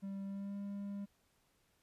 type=tone with pitch glide; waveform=triangle; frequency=196 to 200.6 Hz; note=G3 to G3; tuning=0 to +40 cents; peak=-38 dBFS; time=0.02-1.06 s; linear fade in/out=20 ms; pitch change=+40 cents; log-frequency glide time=0.25-0.57 s; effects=pink hiss -75 dBFS RMS until 1.82 s + resampled to 32000 Hz